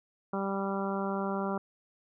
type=harmonic tone; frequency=196 Hz; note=G3; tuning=in tune; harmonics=1 / 2 / 3 / 4 / 5 / 6 / 7; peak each=-33 / -36 / -38 / -39 / -40 / -41 / -41 dBFS; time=0.33-1.58 s; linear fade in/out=5 ms; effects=none